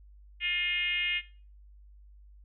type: tone with frequency modulation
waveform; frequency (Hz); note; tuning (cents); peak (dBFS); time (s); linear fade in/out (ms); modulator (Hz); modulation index
sine; 2489; D#7; 0; -27; 0.4-1.22; 50; 361; 1.5
effects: noise-tail reverb RT60 0.4 s tail -18 dB re dry + added 50 Hz sine -51 dBFS peak until 2.44 s